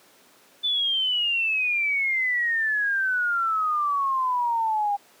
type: exponential sweep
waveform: sine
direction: down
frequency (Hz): 3520 to 802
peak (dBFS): -21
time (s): 0.63-4.97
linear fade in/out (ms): 20
effects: pink hiss -55 dBFS RMS until 5.2 s + high-pass 300 Hz 12 dB/octave